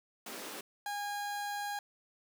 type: high-pass noise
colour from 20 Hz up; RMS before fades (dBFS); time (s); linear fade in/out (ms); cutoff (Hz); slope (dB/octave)
pink; -44; 0.26-0.61; 5; 240; 24
type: tone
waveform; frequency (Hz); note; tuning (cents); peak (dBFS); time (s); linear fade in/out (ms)
30% pulse; 818; G#5; -26; -33; 0.86-1.79; 2
effects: none